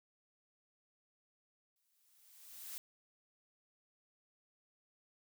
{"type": "noise with exponential growth", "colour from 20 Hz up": "blue", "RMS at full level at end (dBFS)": -44, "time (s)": [1.76, 2.78], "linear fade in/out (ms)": 0, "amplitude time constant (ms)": 220, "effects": []}